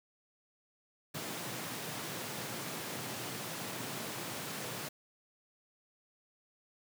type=high-pass noise; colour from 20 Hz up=pink; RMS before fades=-41 dBFS; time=1.14-4.89 s; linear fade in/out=10 ms; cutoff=110 Hz; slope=48 dB/octave; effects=none